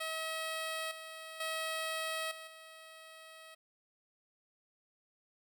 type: tone with level steps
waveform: 10% pulse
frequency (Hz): 641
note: E5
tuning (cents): -49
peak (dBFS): -28 / -37 / -27 / -38 / -43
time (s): 0-3.55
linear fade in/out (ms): 10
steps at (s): 0.91 / 1.4 / 2.31 / 2.47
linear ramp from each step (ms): 5
effects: none